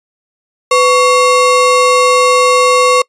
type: ring-modulated tone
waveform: square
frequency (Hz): 810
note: G#5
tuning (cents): -43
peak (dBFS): -4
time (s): 0.71-3.02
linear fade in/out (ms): 5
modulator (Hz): 308
effects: noise-tail reverb RT60 0.1 s tail -25 dB re dry + resampled to 22050 Hz